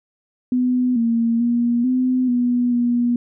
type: tone with pitch steps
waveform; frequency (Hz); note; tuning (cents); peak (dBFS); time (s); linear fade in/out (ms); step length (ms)
sine; 250.3 / 231 / 238 / 254.7 / 244.3 / 240.7; B3 / A#3 / A#3 / C4 / B3 / B3; +23 / -16 / +36 / -46 / -19 / -44; -15; 0.52-3.16; 2; 440
effects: none